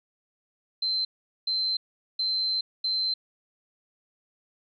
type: tone bursts at uneven times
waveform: sine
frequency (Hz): 4097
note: C8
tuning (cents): -37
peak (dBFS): -24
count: 4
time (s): 0.82-1.05 / 1.47-1.77 / 2.19-2.61 / 2.84-3.14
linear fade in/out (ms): 5
effects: none